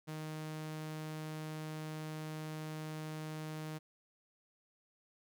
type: tone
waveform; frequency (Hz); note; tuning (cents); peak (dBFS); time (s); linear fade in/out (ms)
sawtooth; 155.56; D#3; 0; -37; 0.07-3.79; 20
effects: none